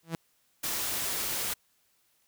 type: tone with exponential growth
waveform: sawtooth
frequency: 164.81 Hz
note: E3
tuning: in tune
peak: -23 dBFS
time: 0.03-0.15 s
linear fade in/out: 0 ms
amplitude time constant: 25 ms
type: noise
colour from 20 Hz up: white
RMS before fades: -32 dBFS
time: 0.63-1.54 s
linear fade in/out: 10 ms
effects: white hiss -70 dBFS RMS until 2.27 s